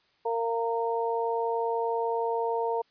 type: harmonic tone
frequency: 230.4 Hz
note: A#3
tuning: 20 cents flat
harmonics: 2 / 3 / 4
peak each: -28 / -34 / -30 dBFS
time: 0.25-2.82 s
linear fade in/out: 10 ms
effects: white hiss -67 dBFS RMS until 2.9 s + resampled to 11025 Hz